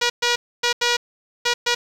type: tone bursts at uneven times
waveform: 5% pulse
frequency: 480.6 Hz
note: B4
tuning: 47 cents flat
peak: -5 dBFS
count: 6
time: 0.01-0.1 / 0.22-0.36 / 0.63-0.73 / 0.81-0.97 / 1.45-1.54 / 1.66-1.75 s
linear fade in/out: 10 ms
effects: low-pass 7000 Hz 12 dB/octave + 7-bit